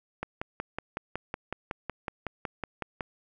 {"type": "click train", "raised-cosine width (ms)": 0.5, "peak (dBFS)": -17, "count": 16, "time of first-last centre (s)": [0.23, 3.008], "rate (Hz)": 5.4, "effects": []}